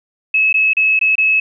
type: tone with dropouts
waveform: sine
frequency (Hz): 2584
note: E7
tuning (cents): -35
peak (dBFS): -10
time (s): 0.34-1.4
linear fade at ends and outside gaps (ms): 5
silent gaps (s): 0.528-0.541 / 0.734-0.768 / 0.992-1.012 / 1.155-1.181
effects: none